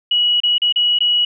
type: tone with dropouts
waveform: sine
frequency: 2920 Hz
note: F#7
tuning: 24 cents flat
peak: -12 dBFS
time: 0.11-1.25 s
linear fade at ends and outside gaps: 5 ms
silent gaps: 0.403-0.434 / 0.582-0.618 / 0.725-0.759 / 0.988-1.005 s
effects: none